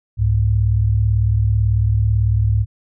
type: tone pair together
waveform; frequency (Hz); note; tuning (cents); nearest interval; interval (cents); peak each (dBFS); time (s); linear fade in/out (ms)
sine; 66.91 / 105; C2 / G#2; +39 / +19; minor sixth; 780; -18 / -14; 0.17-2.66; 50
effects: none